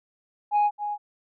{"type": "tone with echo", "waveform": "sine", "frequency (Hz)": 830, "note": "G#5", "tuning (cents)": -1, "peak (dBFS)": -16, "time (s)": [0.51, 0.71], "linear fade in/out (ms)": 50, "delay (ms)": 270, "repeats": 1, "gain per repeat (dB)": -10, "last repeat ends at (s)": 0.98, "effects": ["tanh soft clip ceiling -16 dBFS"]}